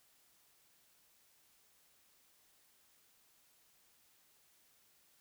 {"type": "silence", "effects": ["white hiss -70 dBFS RMS until 5.2 s"]}